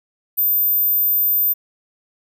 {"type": "tone", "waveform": "sine", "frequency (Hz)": 13760, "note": "A9", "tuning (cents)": -40, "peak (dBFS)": -14, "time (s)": [0.37, 1.54], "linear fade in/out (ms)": 20, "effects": []}